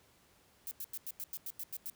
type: noise bursts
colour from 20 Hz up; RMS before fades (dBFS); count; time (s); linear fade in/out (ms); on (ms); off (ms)
violet; -41; 10; 0.67-1.899; 0; 41; 91
effects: pink hiss -66 dBFS RMS until 1.95 s + high-pass 60 Hz 12 dB/octave